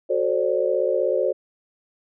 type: chord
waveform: sine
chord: D dominant seventh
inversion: first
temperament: equal with one note detuned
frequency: 370 / 440 / 531.2 / 587.3 Hz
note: F#4 / A4 / C5 / D5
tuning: 0 / 0 / +26 / 0 cents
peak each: -25 / -26 / -22 / -25 dBFS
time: 0.09-1.33 s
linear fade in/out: 20 ms
effects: none